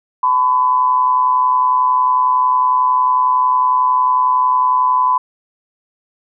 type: tone with amplitude modulation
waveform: sine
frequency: 1007 Hz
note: B5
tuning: 33 cents sharp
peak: -8 dBFS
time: 0.23-5.18 s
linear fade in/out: 5 ms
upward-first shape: sine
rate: 131 Hz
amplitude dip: 55%
effects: none